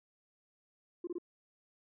sine tone bursts, 349.2 Hz, F4, in tune, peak -34 dBFS, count 3, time 1.04-1.184 s, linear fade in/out 5 ms, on 32 ms, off 24 ms, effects tanh soft clip ceiling -33 dBFS

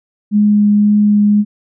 sine tone with vibrato, 207.7 Hz, G#3, in tune, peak -7 dBFS, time 0.31-1.45 s, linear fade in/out 50 ms, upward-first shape triangle, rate 1.9 Hz, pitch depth 9 cents each way, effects none

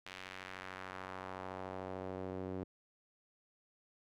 sawtooth tone with band-pass filter sweep, 93.6 Hz, F#2, 20 cents sharp, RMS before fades -45 dBFS, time 0.06-2.64 s, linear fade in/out 5 ms, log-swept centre 2700 to 350 Hz, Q 1.2, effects none

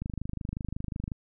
click train, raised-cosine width 5 ms, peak -21 dBFS, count 29, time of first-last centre 0.02-1.118 s, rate 25.5 Hz, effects none

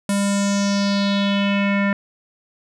square tone with low-pass filter sweep, 200 Hz, G3, 35 cents sharp, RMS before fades -19 dBFS, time 0.09-1.93 s, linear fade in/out 2 ms, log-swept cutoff 9800 to 1900 Hz, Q 3.8, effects none

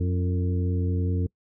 harmonic tone with a mistuned harmonic, 90.5 Hz, F#2, 38 cents flat, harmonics 1 / 2 / 3 / 4 / 5, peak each -23 / -32 / -33 / -38 / -36 dBFS, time 0-1.27 s, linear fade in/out 10 ms, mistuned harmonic 4, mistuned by -61 cents, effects noise-tail reverb RT60 0.1 s tail -24 dB re dry

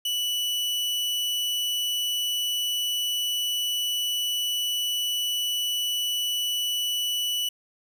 40% pulse tone, 2960 Hz, F#7, in tune, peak -24 dBFS, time 0.05-7.49 s, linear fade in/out 5 ms, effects none

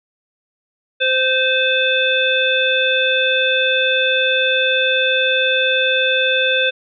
harmonic tone with a mistuned harmonic, 519 Hz, C5, 14 cents flat, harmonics 1 / 3 / 5 / 7, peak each -19 / -19 / -19 / -19 dBFS, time 1-6.71 s, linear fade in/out 20 ms, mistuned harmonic 7, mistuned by -43 cents, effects none

